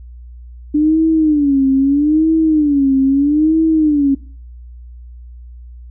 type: tone with vibrato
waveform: sine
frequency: 293.7 Hz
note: D4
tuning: in tune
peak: -9 dBFS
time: 0.74-4.15 s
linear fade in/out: 10 ms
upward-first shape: sine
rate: 0.78 Hz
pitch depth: 160 cents each way
effects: noise-tail reverb RT60 0.4 s tail -18 dB re dry + added 60 Hz sine -32 dBFS peak until 5.9 s